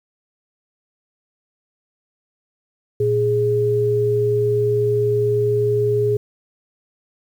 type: tone pair together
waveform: sine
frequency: 116.54 / 415.6 Hz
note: A#2 / G#4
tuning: 0 / +1 cents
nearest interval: octave + minor seventh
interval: 2201 cents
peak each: -21 / -16 dBFS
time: 3-6.17 s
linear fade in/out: 5 ms
effects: 8-bit